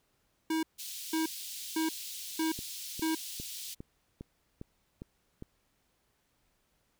square tone bursts, 320.1 Hz, D#4, 49 cents sharp, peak -29 dBFS, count 5, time 0.5-3.15 s, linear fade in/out 5 ms, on 130 ms, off 500 ms
pink high-pass noise, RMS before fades -42 dBFS, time 0.78-3.75 s, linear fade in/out 20 ms, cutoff 3300 Hz, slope 24 dB/octave
click train, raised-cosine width 3 ms, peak -29 dBFS, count 8, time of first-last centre 2.59-5.424 s, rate 2.47 Hz
effects pink hiss -74 dBFS RMS until 6.99 s

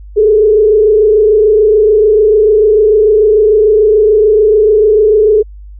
sine tone with frequency modulation, 425.9 Hz, G#4, 44 cents sharp, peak -4 dBFS, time 0.16-5.43 s, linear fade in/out 20 ms, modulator 26.8 Hz, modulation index 0.76, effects added 50 Hz sine -28 dBFS peak until 5.79 s

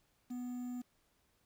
triangle tone with quantisation, 246.9 Hz, B3, in tune, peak -37 dBFS, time 0.3-0.82 s, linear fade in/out 10 ms, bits 10, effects pink hiss -75 dBFS RMS until 1.45 s

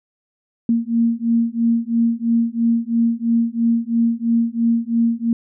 sine beating tone pair, 230.2 / 233.2 Hz, A#3 / A#3, -22 / +1 cents, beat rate 3 Hz, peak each -18 dBFS, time 0.69-5.33 s, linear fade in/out 2 ms, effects none

